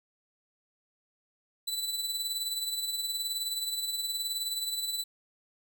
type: tone with tremolo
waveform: sawtooth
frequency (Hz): 3982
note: B7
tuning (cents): +14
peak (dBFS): -26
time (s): 1.67-5.04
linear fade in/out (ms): 10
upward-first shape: sine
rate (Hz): 19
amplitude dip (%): 50
effects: none